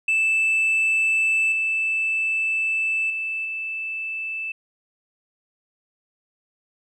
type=tone with level steps; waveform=sine; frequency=2637 Hz; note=E7; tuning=in tune; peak=-15 / -19 / -24 / -26 dBFS; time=0.08-4.52 s; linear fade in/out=5 ms; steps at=1.52 / 3.1 / 3.45 s; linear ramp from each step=2 ms; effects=tanh soft clip ceiling -16 dBFS